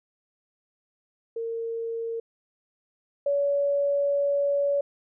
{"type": "tone pair in turn", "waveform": "sine", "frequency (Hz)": [458.1, 566.9], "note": ["A#4", "C#5"], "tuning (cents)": [-30, 39], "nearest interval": "major third", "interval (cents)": 369, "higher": "second", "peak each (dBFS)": [-28, -21], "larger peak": "second", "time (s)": [[1.36, 2.2], [3.26, 4.81]], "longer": "second", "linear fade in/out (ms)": 5, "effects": []}